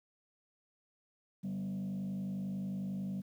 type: tone with frequency modulation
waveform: sine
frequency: 191.1 Hz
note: G3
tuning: 44 cents flat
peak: -33 dBFS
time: 1.43-3.22 s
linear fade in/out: 20 ms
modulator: 51.1 Hz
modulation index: 0.64
effects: tanh soft clip ceiling -34 dBFS + 11-bit